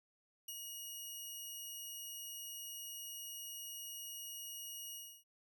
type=tone with ADSR envelope; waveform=10% pulse; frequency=2885 Hz; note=F#7; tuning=44 cents flat; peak=-34 dBFS; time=0.48-5.24 s; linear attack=6 ms; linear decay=42 ms; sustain=-3 dB; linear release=300 ms; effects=none